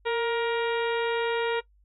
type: harmonic tone with a mistuned harmonic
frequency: 471 Hz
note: A#4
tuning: 18 cents sharp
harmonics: 1 / 2 / 3 / 4 / 5 / 6 / 7 / 8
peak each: -25 / -31 / -35 / -37 / -39 / -41 / -42 / -43 dBFS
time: 0.05-1.61 s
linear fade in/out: 20 ms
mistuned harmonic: 1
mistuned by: -36 cents
effects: noise-tail reverb RT60 0.1 s tail -19 dB re dry + added 50 Hz sine -58 dBFS peak until 1.84 s